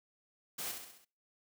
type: noise with echo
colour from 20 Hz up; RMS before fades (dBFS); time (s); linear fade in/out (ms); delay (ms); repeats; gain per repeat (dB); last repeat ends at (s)
white; -40; 0.58-0.72; 10; 66; 5; -5; 1.05
effects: noise-tail reverb RT60 0.4 s tail -24 dB re dry + high-pass 100 Hz 12 dB/octave